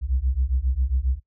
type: beating tone pair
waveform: sine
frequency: 61 / 68.4 Hz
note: B1 / C#2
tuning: -21 / -23 cents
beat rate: 7.4 Hz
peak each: -22 dBFS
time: 0.01-1.2 s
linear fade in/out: 50 ms
effects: noise-tail reverb RT60 0.1 s tail -19 dB re dry + tanh soft clip ceiling -14 dBFS